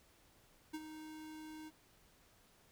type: tone with ADSR envelope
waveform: square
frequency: 311.1 Hz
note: D#4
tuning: in tune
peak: -40 dBFS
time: 0.73-1.71 s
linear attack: 15 ms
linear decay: 43 ms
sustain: -9 dB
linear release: 35 ms
effects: pink hiss -68 dBFS RMS until 2.71 s